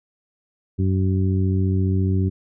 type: harmonic tone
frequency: 94.6 Hz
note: F#2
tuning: 39 cents sharp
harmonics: 1 / 2 / 3 / 4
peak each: -18 / -24 / -28 / -30 dBFS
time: 0.78-2.3 s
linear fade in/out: 20 ms
effects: none